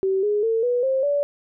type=tone with pitch steps; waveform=sine; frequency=383.6 / 415.9 / 450.9 / 488.9 / 530.1 / 574.8 Hz; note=G4 / G#4 / A4 / B4 / C5 / D5; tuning=-37 / +2 / +42 / -18 / +23 / -37 cents; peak=-18 dBFS; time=0.03-1.23 s; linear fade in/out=0 ms; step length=200 ms; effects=none